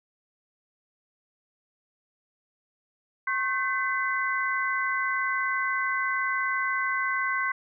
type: tone cluster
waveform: sine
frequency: 1084 / 1538 / 2025 Hz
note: C#6 / G6 / B6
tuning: -39 / -33 / +43 cents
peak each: -29 dBFS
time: 3.27-7.52 s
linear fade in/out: 5 ms
effects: none